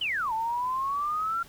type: exponential two-way sweep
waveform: sine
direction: down then up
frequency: 3136 to 875 to 1386 Hz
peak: -26 dBFS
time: 0.01-1.43 s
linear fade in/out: 5 ms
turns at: 0.33 s
effects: pink hiss -52 dBFS RMS until 1.48 s